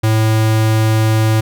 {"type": "tone", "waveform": "square", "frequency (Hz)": 110, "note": "A2", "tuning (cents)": 0, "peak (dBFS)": -11, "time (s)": [0.03, 1.41], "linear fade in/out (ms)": 10, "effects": []}